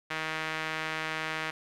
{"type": "tone with band-pass filter", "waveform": "sawtooth", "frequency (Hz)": 157.9, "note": "D#3", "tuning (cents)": 26, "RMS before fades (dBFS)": -34, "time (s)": [0.1, 1.51], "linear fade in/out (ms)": 10, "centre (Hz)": 2000, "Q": 1.4, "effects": ["10-bit"]}